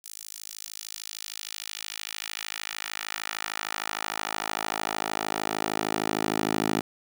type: tone with high-pass filter sweep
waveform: 10% pulse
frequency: 53.2 Hz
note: G#1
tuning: 42 cents sharp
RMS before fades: -32 dBFS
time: 0.04-6.81 s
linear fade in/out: 5 ms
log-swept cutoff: 7500 to 270 Hz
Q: 1
effects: none